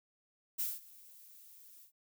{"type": "noise with ADSR envelope", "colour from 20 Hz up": "violet", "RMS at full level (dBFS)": -34, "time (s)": [0.58, 1.92], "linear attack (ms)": 21, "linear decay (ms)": 200, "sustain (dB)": -23, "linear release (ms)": 97, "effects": []}